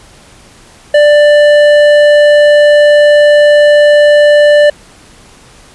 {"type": "tone with hard clipping", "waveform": "sine", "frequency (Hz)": 590, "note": "D5", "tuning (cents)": 8, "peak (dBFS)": -4, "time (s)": [0.94, 4.7], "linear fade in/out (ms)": 5, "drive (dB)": 10, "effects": ["pink hiss -39 dBFS RMS until 5.74 s", "resampled to 24000 Hz"]}